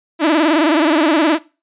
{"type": "tone with vibrato", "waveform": "sawtooth", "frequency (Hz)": 311.1, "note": "D#4", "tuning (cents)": 0, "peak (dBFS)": -7, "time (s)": [0.19, 1.39], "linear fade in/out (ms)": 50, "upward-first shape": "sine", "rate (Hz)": 19, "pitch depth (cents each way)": 140, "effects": ["noise-tail reverb RT60 0.3 s tail -20 dB re dry", "resampled to 8000 Hz"]}